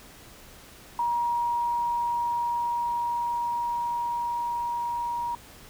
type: tone with level ramp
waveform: sine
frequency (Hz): 950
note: A#5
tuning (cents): +33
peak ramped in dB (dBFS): -23 to -27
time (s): 0.99-5.35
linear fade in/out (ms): 2
effects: pink hiss -49 dBFS RMS until 5.69 s